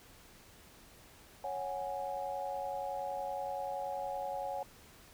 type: chord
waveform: sine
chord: C# suspended fourth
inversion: none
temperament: equal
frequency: 554.4 / 740 / 830.6 Hz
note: C#5 / F#5 / G#5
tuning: 0 / 0 / 0 cents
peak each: -40 / -40 / -40 dBFS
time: 1.44-4.63 s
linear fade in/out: 2 ms
effects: pink hiss -58 dBFS RMS until 5.13 s